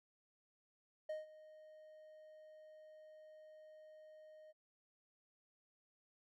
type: tone with ADSR envelope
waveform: triangle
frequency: 620 Hz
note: D#5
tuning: 6 cents flat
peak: -37 dBFS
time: 1.09-4.53 s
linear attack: 7 ms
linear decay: 160 ms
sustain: -18 dB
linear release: 29 ms
effects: none